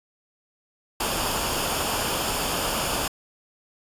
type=noise with comb filter; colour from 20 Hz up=pink; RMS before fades=-26 dBFS; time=1-3.08 s; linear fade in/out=5 ms; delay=0.5 ms; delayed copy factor=-0.55; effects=resampled to 32000 Hz